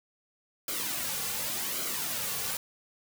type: noise with flanger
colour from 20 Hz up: white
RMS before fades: -33 dBFS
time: 0.68-2.57 s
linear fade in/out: 2 ms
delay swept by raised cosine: 1.1 to 3.2 ms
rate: 0.88 Hz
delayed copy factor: -0.65
effects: none